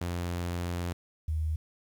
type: tone pair in turn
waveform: sawtooth / sine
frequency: 87.31 / 78.36 Hz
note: F2 / D#2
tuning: 0 / +13 cents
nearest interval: major second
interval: 187 cents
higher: first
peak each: -27 dBFS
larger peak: neither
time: 0.01-0.93 / 1.28-1.56 s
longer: first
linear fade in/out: 5 ms
effects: 10-bit